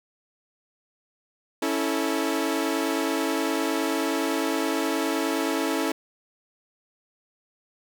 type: chord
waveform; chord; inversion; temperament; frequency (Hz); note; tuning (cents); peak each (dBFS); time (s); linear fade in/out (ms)
sawtooth; A major; first; equal with one note detuned; 277.2 / 326.8 / 440; C#4 / E4 / A4; 0 / -15 / 0; -24 / -23 / -26; 1.62-5.92; 5
effects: none

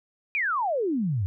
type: exponential sweep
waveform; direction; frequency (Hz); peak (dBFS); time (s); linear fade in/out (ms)
sine; down; 2489 to 87.31; -23; 0.35-1.26; 0
effects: none

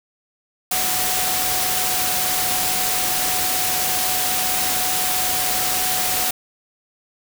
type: tone in noise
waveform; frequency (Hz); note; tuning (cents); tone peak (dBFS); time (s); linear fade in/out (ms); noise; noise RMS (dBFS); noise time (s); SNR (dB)
sine; 740; F#5; 0; -28; 0.71-6.31; 5; white; -21; 0.71-6.31; -10
effects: none

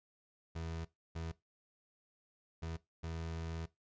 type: tone bursts at uneven times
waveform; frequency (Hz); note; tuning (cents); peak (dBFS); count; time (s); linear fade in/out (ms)
30% pulse; 82.1; E2; -6; -37; 4; 0.55-0.85 / 1.15-1.32 / 2.62-2.77 / 3.03-3.66; 10
effects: noise-tail reverb RT60 0.2 s tail -20 dB re dry + resampled to 16000 Hz

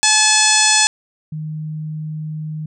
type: harmonic tone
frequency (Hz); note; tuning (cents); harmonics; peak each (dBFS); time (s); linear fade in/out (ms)
860; A5; -40; 1 / 2 / 3 / 4 / 5 / 6 / 7 / 8 / 9 / 10; -20 / -20 / -20 / -20 / -20 / -20 / -20 / -20 / -20 / -20; 0.03-0.87; 0
type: tone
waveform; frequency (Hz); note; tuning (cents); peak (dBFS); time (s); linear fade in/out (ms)
sine; 154.9; D#3; -7; -23; 1.32-2.66; 5
effects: none

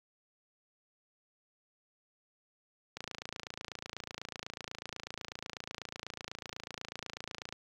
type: click train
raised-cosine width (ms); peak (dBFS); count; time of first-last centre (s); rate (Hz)
0.2; -22; 129; 2.97-7.525; 28.1
effects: high-pass 60 Hz 12 dB/octave + 10-bit

